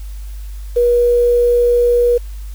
sine tone with quantisation, 481.3 Hz, B4, 45 cents flat, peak -9 dBFS, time 0.76-2.18 s, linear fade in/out 10 ms, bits 6, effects added 50 Hz sine -25 dBFS peak until 2.54 s + white hiss -46 dBFS RMS until 2.54 s

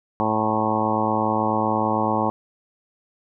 harmonic tone with a mistuned harmonic, 109 Hz, A2, 16 cents flat, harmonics 1 / 2 / 3 / 4 / 5 / 6 / 7 / 8 / 9 / 10, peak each -31 / -26 / -28 / -31 / -28 / -32 / -27 / -26 / -28 / -28 dBFS, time 0.2-2.3 s, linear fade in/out 0 ms, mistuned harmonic 9, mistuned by -39 cents, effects none

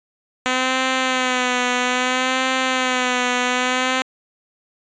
5% pulse tone with vibrato, 254.1 Hz, B3, 49 cents sharp, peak -6 dBFS, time 0.46-4.02 s, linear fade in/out 0 ms, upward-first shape sine, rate 0.61 Hz, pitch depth 43 cents each way, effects resampled to 16000 Hz

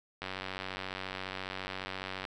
click train, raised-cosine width 0.3 ms, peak -21 dBFS, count 193, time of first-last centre 0.22-2.252 s, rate 94.5 Hz, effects none

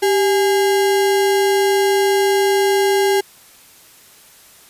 sine tone with sample-and-hold, 392 Hz, G4, in tune, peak -12 dBFS, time 0.02-3.21 s, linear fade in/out 10 ms, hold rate 1225 Hz, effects white hiss -46 dBFS RMS until 4.69 s + resampled to 32000 Hz

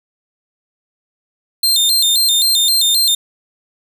sawtooth tone with vibrato, 3888 Hz, B7, 28 cents flat, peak -8 dBFS, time 1.63-3.15 s, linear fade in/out 5 ms, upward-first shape square, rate 3.8 Hz, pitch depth 120 cents each way, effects none

